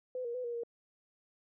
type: tone with pitch steps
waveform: sine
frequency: 506 / 472.9 / 502 / 475.1 / 469.3 Hz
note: B4 / A#4 / B4 / A#4 / A#4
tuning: +42 / +25 / +28 / +33 / +12 cents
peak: -35 dBFS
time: 0.15-0.635 s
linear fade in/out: 2 ms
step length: 97 ms
effects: none